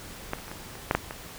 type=clicks; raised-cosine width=0.5 ms; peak=-13 / -28 / -27 / -22 / -27 / -7 / -6 / -19 dBFS; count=8; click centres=0.334 / 0.387 / 0.481 / 0.515 / 0.754 / 0.911 / 0.95 / 1.109 s; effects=pink hiss -43 dBFS RMS until 1.38 s